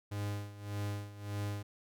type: tone with tremolo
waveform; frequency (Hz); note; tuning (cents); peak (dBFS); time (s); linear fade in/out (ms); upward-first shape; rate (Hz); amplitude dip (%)
45% pulse; 102.5; G#2; -22; -34; 0.11-1.63; 10; sine; 1.7; 80
effects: none